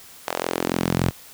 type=tone with high-pass filter sweep; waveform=sawtooth; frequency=43.53 Hz; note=F1; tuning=5 cents flat; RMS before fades=-24 dBFS; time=0.27-1.11 s; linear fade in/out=10 ms; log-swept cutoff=690 to 110 Hz; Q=1.4; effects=white hiss -45 dBFS RMS until 1.33 s